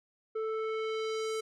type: tone with low-pass filter sweep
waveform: square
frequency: 440 Hz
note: A4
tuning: in tune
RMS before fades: -34 dBFS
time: 0.35-1.41 s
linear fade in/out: 10 ms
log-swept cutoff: 990 to 9400 Hz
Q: 1.2
effects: none